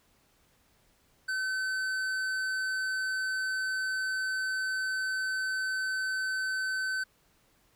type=tone with tanh clipping; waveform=triangle; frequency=1527 Hz; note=G6; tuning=46 cents flat; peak=-31 dBFS; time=1.28-7.04 s; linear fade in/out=10 ms; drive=16 dB; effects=pink hiss -67 dBFS RMS until 7.75 s